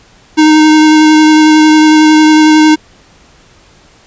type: tone with vibrato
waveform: square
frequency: 309.4 Hz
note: D#4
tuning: 10 cents flat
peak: -3 dBFS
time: 0.37-2.76 s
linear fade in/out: 20 ms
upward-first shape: sine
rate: 11 Hz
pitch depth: 12 cents each way
effects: pink hiss -43 dBFS RMS until 4.06 s + resampled to 16000 Hz